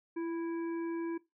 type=harmonic tone with a mistuned harmonic; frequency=329.6 Hz; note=E4; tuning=in tune; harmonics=1 / 3 / 5 / 7; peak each=-33 / -48 / -52 / -56 dBFS; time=0.16-1.18 s; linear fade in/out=10 ms; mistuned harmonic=1; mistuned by=+27 cents; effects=noise-tail reverb RT60 0.2 s tail -19 dB re dry